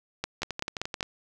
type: two click trains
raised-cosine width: 0.2 ms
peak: -12 / -15 dBFS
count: 5 / 8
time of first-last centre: 0.24-1.008 / 0.42-1.029 s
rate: 5.21 / 11.5 Hz
effects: none